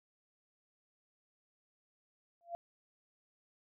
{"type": "tone with exponential growth", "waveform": "sine", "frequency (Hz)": 686, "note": "F5", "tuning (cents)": -31, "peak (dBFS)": -34, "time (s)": [2.41, 2.55], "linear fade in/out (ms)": 0, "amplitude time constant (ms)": 30, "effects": []}